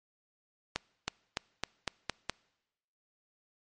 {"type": "accelerating click train", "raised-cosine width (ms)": 0.2, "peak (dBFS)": -13, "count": 7, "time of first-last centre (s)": [0.76, 2.296], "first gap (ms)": 320, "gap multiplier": 0.91, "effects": ["noise-tail reverb RT60 1.0 s tail -25 dB re dry", "MP3 48 kbps"]}